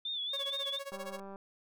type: tone with vibrato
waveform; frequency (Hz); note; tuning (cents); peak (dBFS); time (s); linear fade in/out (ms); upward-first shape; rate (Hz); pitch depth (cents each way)
sine; 3520; A7; 0; -34; 0.05-0.79; 5; sine; 4.3; 78
type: tone with tremolo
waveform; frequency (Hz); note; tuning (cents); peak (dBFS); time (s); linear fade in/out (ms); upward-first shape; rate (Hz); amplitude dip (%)
sawtooth; 554.4; C#5; 0; -34; 0.33-1.2; 5; sine; 15; 90
type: click train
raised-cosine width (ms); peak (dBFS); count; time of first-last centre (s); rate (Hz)
1; -34; 87; 0.92-1.359; 196
effects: none